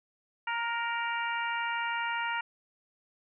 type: harmonic tone with a mistuned harmonic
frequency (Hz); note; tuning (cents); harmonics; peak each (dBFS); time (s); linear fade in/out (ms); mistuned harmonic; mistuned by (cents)
466.2; A#4; 0; 2 / 3 / 4 / 5 / 6; -33 / -35 / -37 / -39 / -40; 0.47-2.41; 5; 3; +17
effects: none